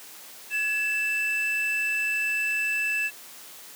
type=tone pair together; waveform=triangle; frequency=1694.5 / 2646 Hz; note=G#6 / E7; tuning=+34 / +6 cents; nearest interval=minor sixth; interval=772 cents; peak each=-29 / -23 dBFS; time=0.5-3.11 s; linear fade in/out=50 ms; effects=white hiss -45 dBFS RMS until 3.75 s + high-pass 200 Hz 12 dB/octave